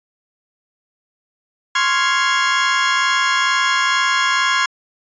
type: chord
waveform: 30% pulse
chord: Db major seventh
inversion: third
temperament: equal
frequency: 1046.5 / 1108.7 / 1396.9 / 1661.2 Hz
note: C6 / Db6 / F6 / Ab6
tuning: 0 / 0 / 0 / 0 cents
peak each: -16 / -21 / -19 / -16 dBFS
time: 1.75-4.66 s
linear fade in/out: 5 ms
effects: resampled to 16000 Hz